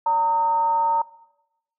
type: tone with frequency modulation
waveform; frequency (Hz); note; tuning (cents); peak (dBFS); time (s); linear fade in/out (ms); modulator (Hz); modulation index
sine; 917; A#5; -29; -17; 0.06-1.02; 5; 343; 0.31
effects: noise-tail reverb RT60 0.9 s tail -20 dB re dry